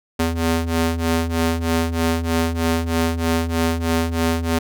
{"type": "ring-modulated tone", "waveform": "sawtooth", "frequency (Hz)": 164.81, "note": "E3", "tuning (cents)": 0, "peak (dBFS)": -11, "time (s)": [0.19, 4.59], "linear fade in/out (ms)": 10, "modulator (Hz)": 84, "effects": []}